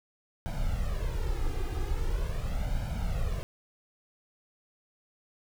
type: noise with flanger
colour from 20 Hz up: brown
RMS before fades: -30 dBFS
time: 0.46-3.43 s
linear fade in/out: 0 ms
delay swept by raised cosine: 1.3 to 2.5 ms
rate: 0.42 Hz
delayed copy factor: +0.8
effects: none